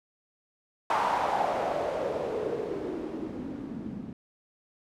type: noise with low-pass filter sweep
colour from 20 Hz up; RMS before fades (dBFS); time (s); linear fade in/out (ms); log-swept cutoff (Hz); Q
blue; -31; 0.9-4.13; 2; 970 to 200; 3.9
effects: none